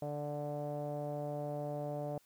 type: tone with low-pass filter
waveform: sawtooth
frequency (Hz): 146.83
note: D3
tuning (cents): 0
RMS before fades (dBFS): -39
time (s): 0.02-2.18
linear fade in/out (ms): 2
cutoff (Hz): 650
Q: 9.1
effects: white hiss -69 dBFS RMS until 2.25 s